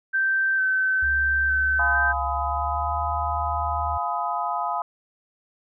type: tone with vibrato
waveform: sine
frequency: 1547 Hz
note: G6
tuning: 23 cents flat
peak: -19 dBFS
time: 0.13-2.13 s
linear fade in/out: 20 ms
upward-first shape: square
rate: 1.1 Hz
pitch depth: 15 cents each way
type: tone with pitch glide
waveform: sine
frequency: 69.1 to 77.56 Hz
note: C#2 to D#2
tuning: -5 to -5 cents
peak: -29 dBFS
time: 1.02-3.98 s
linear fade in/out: 10 ms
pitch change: +200 cents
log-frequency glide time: 2.22-3.02 s
type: chord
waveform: sine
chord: F half-diminished seventh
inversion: none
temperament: just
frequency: 698.5 / 838.1 / 1005.8 / 1257.2 Hz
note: F5 / Ab5 / Cb6 / Eb6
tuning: 0 / +16 / +31 / +18 cents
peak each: -29 dBFS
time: 1.79-4.82 s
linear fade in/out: 2 ms
effects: none